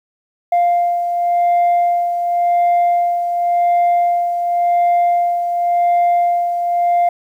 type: beating tone pair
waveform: sine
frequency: 698.5 / 699.41 Hz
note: F5 / F5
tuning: 0 / +2 cents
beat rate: 0.91 Hz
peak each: -11 / -19 dBFS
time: 0.52-7.09 s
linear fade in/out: 5 ms
effects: tanh soft clip ceiling -9 dBFS + 8-bit